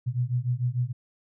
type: beating tone pair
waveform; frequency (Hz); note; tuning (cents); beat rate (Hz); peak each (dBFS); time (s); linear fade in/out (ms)
sine; 120.3 / 127; B2 / B2; -45 / +49; 6.7; -27; 0.06-0.93; 20
effects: none